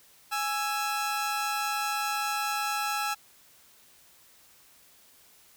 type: tone pair together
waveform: sawtooth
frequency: 830.6 / 1328 Hz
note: G#5 / E6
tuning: 0 / +12 cents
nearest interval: minor sixth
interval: 812 cents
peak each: -27 / -27 dBFS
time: 0.31-3.15 s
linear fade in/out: 20 ms
effects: white hiss -58 dBFS RMS until 5.56 s